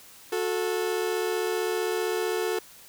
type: tone pair together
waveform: 40% pulse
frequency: 364.5 / 440 Hz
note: F#4 / A4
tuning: -26 / 0 cents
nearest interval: minor third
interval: 326 cents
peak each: -28 / -27 dBFS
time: 0.32-2.59 s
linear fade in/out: 5 ms
effects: white hiss -50 dBFS RMS until 2.88 s